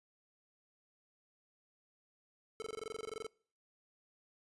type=tone bursts; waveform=square; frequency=440 Hz; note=A4; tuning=in tune; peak=-40 dBFS; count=16; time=2.6-3.266 s; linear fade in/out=0 ms; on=21 ms; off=22 ms; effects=noise-tail reverb RT60 0.5 s tail -25 dB re dry + resampled to 24000 Hz